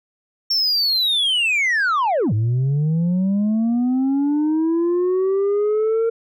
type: linear two-way sweep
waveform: sine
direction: down then up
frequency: 5490 to 103.83 to 460.7 Hz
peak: -13 dBFS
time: 0.5-6.1 s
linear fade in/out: 10 ms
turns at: 2.33 s
effects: tanh soft clip ceiling -15 dBFS